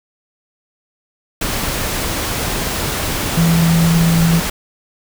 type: tone in noise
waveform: sine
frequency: 166.4 Hz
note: E3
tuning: 17 cents sharp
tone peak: -10 dBFS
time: 3.37-4.4 s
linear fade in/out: 5 ms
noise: pink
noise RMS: -20 dBFS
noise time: 1.41-4.5 s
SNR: +7 dB
effects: none